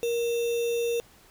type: tone with sample-and-hold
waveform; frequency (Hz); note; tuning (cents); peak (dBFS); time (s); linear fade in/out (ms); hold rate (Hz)
sine; 470; A#4; +14; -24; 0.03-1; 0; 3150
effects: pink hiss -56 dBFS RMS until 1.3 s